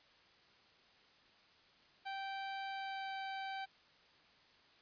sawtooth tone with pitch glide, 780 to 775.1 Hz, G5 to G5, -9 to -20 cents, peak -37 dBFS, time 2.05-3.66 s, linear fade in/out 20 ms, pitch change -11 cents, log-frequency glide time 2.67-3.14 s, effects white hiss -66 dBFS RMS until 4.81 s + resampled to 11025 Hz

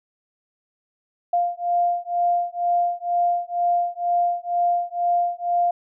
sine beating tone pair, 698.5 / 700.6 Hz, F5 / F5, 0 / +5 cents, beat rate 2.1 Hz, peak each -22 dBFS, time 1.33-5.71 s, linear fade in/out 5 ms, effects none

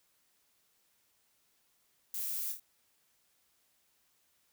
violet noise with echo, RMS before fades -38 dBFS, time 2.14-2.52 s, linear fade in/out 2 ms, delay 26 ms, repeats 3, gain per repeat -5 dB, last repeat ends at 2.598 s, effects white hiss -73 dBFS RMS until 4.52 s

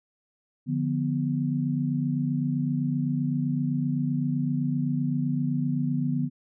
sine chord, B diminished, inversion first, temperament equal, 146.83 / 174.61 / 246.9 Hz, D3 / F3 / B3, 0 / 0 / 0 cents, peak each -27 / -31 / -27 dBFS, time 0.66-6.3 s, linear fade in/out 50 ms, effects none

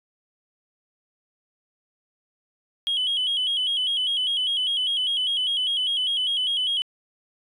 sine tone with vibrato, 3136 Hz, G7, in tune, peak -20 dBFS, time 2.87-6.82 s, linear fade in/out 0 ms, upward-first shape square, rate 5 Hz, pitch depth 71 cents each way, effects tanh soft clip ceiling -18 dBFS

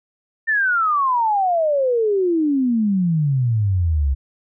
sine exponential sweep, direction down, 1818 to 65.1 Hz, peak -15 dBFS, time 0.47-4.15 s, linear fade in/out 20 ms, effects none

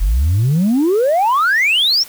sine exponential sweep, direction up, 41.98 to 5700 Hz, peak -9 dBFS, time 0-2.04 s, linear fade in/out 20 ms, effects tanh soft clip ceiling -9 dBFS + white hiss -38 dBFS RMS until 2.08 s

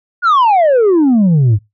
sine exponential sweep, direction down, 1480 to 98 Hz, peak -4 dBFS, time 0.22-1.59 s, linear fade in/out 50 ms, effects noise-tail reverb RT60 0.2 s tail -23 dB re dry + tanh soft clip ceiling -6 dBFS

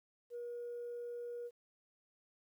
sine tone, 478.9 Hz, A#4, 47 cents sharp, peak -40 dBFS, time 0.3-1.51 s, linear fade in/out 50 ms, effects tanh soft clip ceiling -38 dBFS + 12-bit

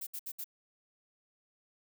violet noise bursts, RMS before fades -40 dBFS, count 4, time 0.01-0.444 s, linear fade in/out 10 ms, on 59 ms, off 66 ms, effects none

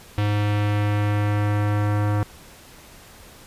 square tone with low-pass filter sweep, 103.83 Hz, G#2, in tune, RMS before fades -21 dBFS, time 0.18-2.23 s, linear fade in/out 0 ms, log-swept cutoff 3200 to 1400 Hz, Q 1.3, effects pink hiss -46 dBFS RMS until 3.46 s + resampled to 32000 Hz

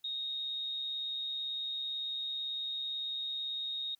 sine tone with amplitude modulation, 3729 Hz, A#7, in tune, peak -33 dBFS, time 0.04-3.95 s, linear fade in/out 5 ms, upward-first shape sine, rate 138 Hz, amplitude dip 35%, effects white hiss -75 dBFS RMS until 3.99 s

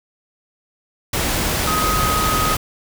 sine tone in noise, 1258 Hz, D#6, 19 cents sharp, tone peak -19 dBFS, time 1.67-2.55 s, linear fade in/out 5 ms, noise pink, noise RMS -20 dBFS, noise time 1.13-2.57 s, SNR -2 dB, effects none

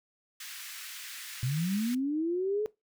pink high-pass noise, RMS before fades -43 dBFS, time 0.4-1.95 s, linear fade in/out 5 ms, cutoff 1600 Hz, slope 24 dB/octave
sine linear sweep, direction up, 120 to 433.9 Hz, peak -27 dBFS, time 1.43-2.66 s, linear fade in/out 0 ms
effects noise-tail reverb RT60 0.2 s tail -20 dB re dry

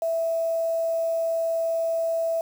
sine tone with quantisation, 659.3 Hz, E5, in tune, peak -22 dBFS, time 0.02-2.41 s, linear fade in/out 2 ms, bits 7, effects none

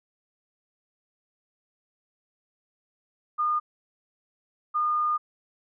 sine tone pair in turn, 1218 / 1218 Hz, D#6 / D#6, -37 / -37 cents, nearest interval unison, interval 0 cents, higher neither, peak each -22 dBFS, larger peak neither, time 3.38-3.6 / 4.74-5.18 s, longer second, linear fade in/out 20 ms, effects none

